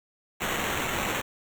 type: noise with sample-and-hold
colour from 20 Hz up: white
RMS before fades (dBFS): -29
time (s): 0.4-1.22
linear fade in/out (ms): 20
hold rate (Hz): 4900
effects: none